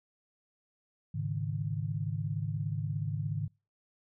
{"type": "chord", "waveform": "sine", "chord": "Ab suspended fourth", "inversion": "none", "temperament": "equal with one note detuned", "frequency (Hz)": [105.15, 138.59, 155.56], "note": ["Ab2", "Db3", "Eb3"], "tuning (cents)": [22, 0, 0], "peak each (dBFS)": [-35, -36, -35], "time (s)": [1.14, 3.48], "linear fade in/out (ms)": 10, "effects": ["noise-tail reverb RT60 0.3 s tail -26 dB re dry"]}